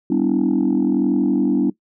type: chord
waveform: sine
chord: E minor seventh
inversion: first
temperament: equal with one note detuned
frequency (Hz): 196 / 246.9 / 288.1 / 329.6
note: G3 / B3 / D4 / E4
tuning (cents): 0 / 0 / -33 / 0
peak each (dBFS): -21 / -19 / -17 / -20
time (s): 0.1-1.7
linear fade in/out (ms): 5
effects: noise-tail reverb RT60 0.1 s tail -19 dB re dry + tanh soft clip ceiling -9 dBFS